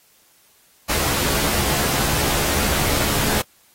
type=noise with comb filter; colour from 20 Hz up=pink; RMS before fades=-21 dBFS; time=0.89-3.42 s; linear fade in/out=10 ms; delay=14 ms; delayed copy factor=+0.55; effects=white hiss -56 dBFS RMS until 3.74 s + AAC 48 kbps

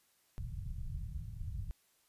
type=low-pass noise; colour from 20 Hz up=pink; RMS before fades=-41 dBFS; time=0.38-1.71 s; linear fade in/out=0 ms; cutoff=150 Hz; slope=48 dB/octave; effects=white hiss -72 dBFS RMS until 2.08 s + resampled to 32000 Hz

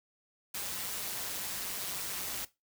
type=noise with amplitude modulation; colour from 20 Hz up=white; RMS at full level=-35 dBFS; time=0.54-2.45 s; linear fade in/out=5 ms; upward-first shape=sine; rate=192 Hz; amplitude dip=60%; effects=noise-tail reverb RT60 0.2 s tail -17 dB re dry

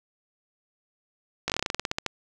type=slowing click train; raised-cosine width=0.2 ms; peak=-9 dBFS; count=15; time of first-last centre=1.48-2.063 s; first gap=18 ms; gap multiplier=1.12; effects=none

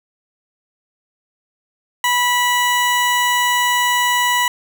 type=tone; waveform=20% pulse; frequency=980 Hz; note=B5; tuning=14 cents flat; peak=-9 dBFS; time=2.04-4.48 s; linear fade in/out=2 ms; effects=none

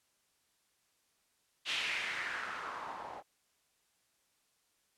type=noise with low-pass filter sweep; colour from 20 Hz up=blue; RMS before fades=-39 dBFS; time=1.65-3.23 s; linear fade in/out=50 ms; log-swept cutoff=3100 to 740 Hz; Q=2.9; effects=white hiss -75 dBFS RMS until 4.97 s + low-pass 11000 Hz 12 dB/octave

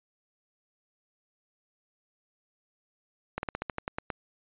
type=slowing click train; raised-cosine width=0.5 ms; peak=-16 dBFS; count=10; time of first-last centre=3.38-4.102 s; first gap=51 ms; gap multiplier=1.11; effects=resampled to 8000 Hz

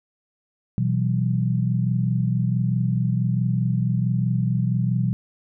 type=chord; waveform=sine; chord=B suspended fourth; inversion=none; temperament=equal with one note detuned; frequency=123.47 / 164.81 / 189.43 Hz; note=B2 / E3 / F#3; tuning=0 / 0 / +41 cents; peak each=-21 / -25 / -25 dBFS; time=0.78-5.13 s; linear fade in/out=0 ms; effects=none

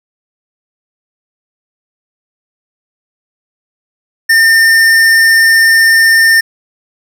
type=tone with hard clipping; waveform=sine; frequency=1808 Hz; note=A6; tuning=47 cents sharp; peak=-6 dBFS; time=4.29-6.41 s; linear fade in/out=10 ms; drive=14 dB; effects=none

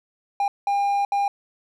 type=tone bursts at uneven times; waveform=triangle; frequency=804 Hz; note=G5; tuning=44 cents sharp; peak=-17 dBFS; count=3; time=0.4-0.48 / 0.67-1.05 / 1.12-1.28 s; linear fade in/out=2 ms; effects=none

